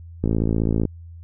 click train, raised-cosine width 3 ms, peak -8 dBFS, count 35, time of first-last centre 0.24-0.853 s, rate 55.5 Hz, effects added 84 Hz sine -37 dBFS peak until 1.23 s

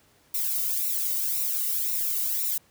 violet noise with flanger, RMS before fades -27 dBFS, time 0.34-2.58 s, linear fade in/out 5 ms, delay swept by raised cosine 0.62 to 1.22 ms, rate 1.9 Hz, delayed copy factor -0.7, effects pink hiss -61 dBFS RMS until 2.7 s + high-pass 60 Hz 12 dB/octave

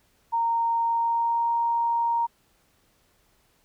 sine tone with pitch glide, 925 to 933 Hz, A#5 to A#5, -14 to +1 cents, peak -21 dBFS, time 0.32-2.27 s, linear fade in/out 20 ms, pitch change +15 cents, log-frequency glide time 0.83-1.51 s, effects pink hiss -65 dBFS RMS until 3.64 s

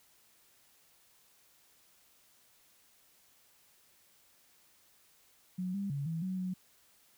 sine tone with pitch steps, 183.2 / 198.9 / 141 / 163.5 / 186.6 / 184.1 Hz, F#3 / G3 / C#3 / E3 / F#3 / F#3, -17 / +25 / +30 / -14 / +15 / -8 cents, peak -33 dBFS, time 5.58-6.54 s, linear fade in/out 10 ms, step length 160 ms, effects white hiss -66 dBFS RMS until 7.17 s

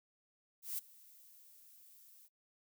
violet noise with ADSR envelope, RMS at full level -38 dBFS, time 0.62-2.29 s, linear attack 160 ms, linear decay 16 ms, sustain -23 dB, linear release 36 ms, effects noise-tail reverb RT60 0.1 s tail -23 dB re dry

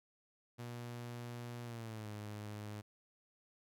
sawtooth tone with pitch glide, 120 to 105.07 Hz, B2 to G#2, -49 to +21 cents, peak -40 dBFS, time 0.58-2.82 s, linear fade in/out 20 ms, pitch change -230 cents, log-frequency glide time 1.64-2.11 s, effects none

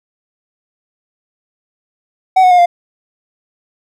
triangle tone with pitch steps, 752 / 733.6 / 715.6 / 698 Hz, F#5 / F#5 / F5 / F5, +28 / -15 / +42 / -1 cents, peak -3 dBFS, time 2.36-2.66 s, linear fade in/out 10 ms, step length 75 ms, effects none

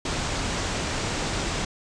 pink low-pass noise, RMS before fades -28 dBFS, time 0.05-1.65 s, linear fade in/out 5 ms, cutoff 8300 Hz, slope 48 dB/octave, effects resampled to 22050 Hz

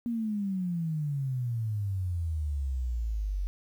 sine exponential sweep, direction down, 240 to 45.81 Hz, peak -28 dBFS, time 0.06-3.47 s, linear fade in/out 0 ms, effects 10-bit

